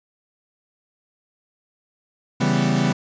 40% pulse chord, C# half-diminished seventh, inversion none, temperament equal, 138.59 / 164.81 / 196 / 246.9 Hz, C#3 / E3 / G3 / B3, 0 / 0 / 0 / 0 cents, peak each -22 dBFS, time 2.4-2.93 s, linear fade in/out 10 ms, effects resampled to 16000 Hz

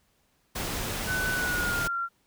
pink noise, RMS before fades -32 dBFS, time 0.55-1.88 s, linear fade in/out 10 ms
sine tone with pitch glide, 1500 to 1375.5 Hz, F#6 to F6, +23 to -27 cents, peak -27 dBFS, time 1.06-2.09 s, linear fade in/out 50 ms, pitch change -150 cents, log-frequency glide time 1.32-1.96 s
effects pink hiss -69 dBFS RMS until 2.26 s

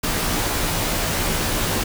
pink noise with comb filter, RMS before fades -22 dBFS, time 0.03-1.84 s, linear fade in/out 10 ms, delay 15 ms, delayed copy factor -0.7, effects none

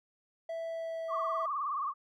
triangle tone with pitch glide, 659.3 to 654.7 Hz, E5 to E5, 0 to -12 cents, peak -33 dBFS, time 0.49-1.46 s, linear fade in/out 5 ms, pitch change -12 cents, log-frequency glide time 0.67-0.99 s
sine tone with vibrato, 1144 Hz, D6, 46 cents flat, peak -31 dBFS, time 1.08-1.94 s, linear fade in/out 50 ms, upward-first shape triangle, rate 19 Hz, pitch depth 140 cents each way
effects none

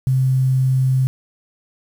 sine tone, 130.81 Hz, C3, in tune, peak -13 dBFS, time 0.07-1.07 s, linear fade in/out 0 ms, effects 7-bit

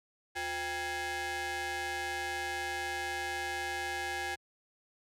sawtooth ring-modulated tone, 436 Hz, A4, 16 cents flat, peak -27 dBFS, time 0.35-4.36 s, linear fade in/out 20 ms, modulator 1230 Hz, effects high-pass 80 Hz 12 dB/octave + low-pass 12000 Hz 12 dB/octave

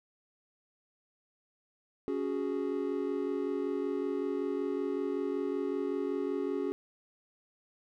triangle chord, C# suspended fourth, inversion none, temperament equal with one note detuned, 279.3 / 370 / 415.3 Hz, C#4 / F#4 / G#4, +13 / 0 / 0 cents, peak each -33 / -33 / -33 dBFS, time 2.08-6.72 s, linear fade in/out 0 ms, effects none

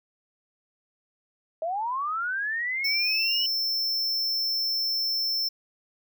sine linear sweep, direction up, 622.3 to 2976 Hz, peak -26 dBFS, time 1.62-3.46 s, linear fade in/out 2 ms
square tone, 5340 Hz, E8, 22 cents sharp, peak -25 dBFS, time 2.84-5.49 s, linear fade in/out 10 ms
effects none

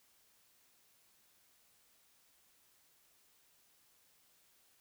silence, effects white hiss -70 dBFS RMS until 4.8 s

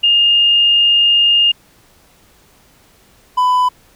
sine / triangle tone pair in turn, 2828 / 999.8 Hz, F7 / B5, +21 / +21 cents, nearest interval octave + tritone, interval 1800 cents, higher first, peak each -8 dBFS, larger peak neither, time 0.03-1.52 / 3.37-3.69 s, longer first, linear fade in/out 10 ms, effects pink hiss -50 dBFS RMS until 3.95 s

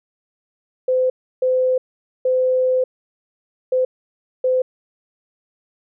sine tone bursts at uneven times, 512 Hz, C5, 38 cents flat, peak -14 dBFS, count 5, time 0.88-1.1 / 1.42-1.78 / 2.25-2.84 / 3.72-3.85 / 4.44-4.62 s, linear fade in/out 5 ms, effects none

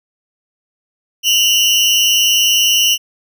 30% pulse tone pair together, 2800 / 3010 Hz, F7 / F#7, +4 / +29 cents, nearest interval minor second, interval 125 cents, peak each -10 dBFS, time 1.23-2.98 s, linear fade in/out 50 ms, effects none

